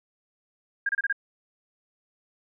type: tone bursts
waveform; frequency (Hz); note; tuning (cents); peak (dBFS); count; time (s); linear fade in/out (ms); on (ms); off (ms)
sine; 1616; G#6; -48; -22; 5; 0.86-1.127; 5; 31; 28
effects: none